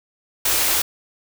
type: band-stop noise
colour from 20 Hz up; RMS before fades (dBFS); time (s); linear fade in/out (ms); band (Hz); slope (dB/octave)
white; -19; 0.45-0.82; 5; 120 to 260; 48
effects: none